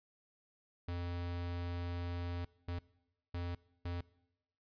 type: tone bursts at uneven times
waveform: square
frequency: 87.31 Hz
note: F2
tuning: in tune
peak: -38 dBFS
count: 4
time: 0.88-2.45 / 2.68-2.79 / 3.34-3.55 / 3.85-4.01 s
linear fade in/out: 5 ms
effects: noise-tail reverb RT60 0.9 s tail -22 dB re dry + resampled to 11025 Hz